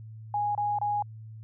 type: tone bursts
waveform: sine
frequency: 827 Hz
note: G#5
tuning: 8 cents flat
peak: -25 dBFS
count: 3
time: 0.34-1.024 s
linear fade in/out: 2 ms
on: 210 ms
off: 27 ms
effects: added 110 Hz sine -41 dBFS peak until 1.43 s